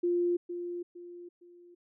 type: tone with echo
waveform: sine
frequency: 349.9 Hz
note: F4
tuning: 3 cents sharp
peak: -25 dBFS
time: 0.03-0.37 s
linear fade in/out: 10 ms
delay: 460 ms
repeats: 3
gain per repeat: -9 dB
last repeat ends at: 1.75 s
effects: none